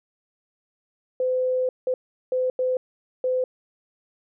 sine tone bursts at uneven times, 510 Hz, C5, 44 cents flat, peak -20 dBFS, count 5, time 1.2-1.69 / 1.87-1.94 / 2.32-2.5 / 2.59-2.77 / 3.24-3.44 s, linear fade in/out 2 ms, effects none

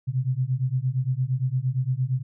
sine beating tone pair, 124.8 / 133.5 Hz, B2 / C3, +19 / +35 cents, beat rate 8.7 Hz, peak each -25 dBFS, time 0.07-2.23 s, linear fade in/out 20 ms, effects none

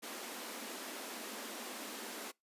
pink high-pass noise, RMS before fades -45 dBFS, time 0.02-2.32 s, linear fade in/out 20 ms, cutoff 210 Hz, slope 96 dB/octave, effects noise-tail reverb RT60 0.2 s tail -25 dB re dry + resampled to 32000 Hz

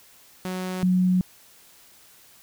sawtooth / sine tone pair in turn, 184.5 / 182.91 Hz, F#3 / F#3, -5 / -20 cents, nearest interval unison, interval 15 cents, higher first, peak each -24 / -17 dBFS, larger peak second, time 0.45-0.83 / 0.83-1.21 s, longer neither, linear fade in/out 0 ms, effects white hiss -53 dBFS RMS until 2.42 s

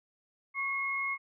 sine tone pair together, 1113 / 2159 Hz, C#6 / C#7, +7 / -46 cents, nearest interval major seventh, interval 1147 cents, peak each -36 / -31 dBFS, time 0.54-1.18 s, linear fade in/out 50 ms, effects none

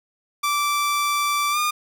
sawtooth tone with pitch glide, 1167 to 1213 Hz, D6 to D#6, -11 to -44 cents, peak -16 dBFS, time 0.43-1.71 s, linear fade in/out 10 ms, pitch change +67 cents, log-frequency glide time 1.51-1.58 s, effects none

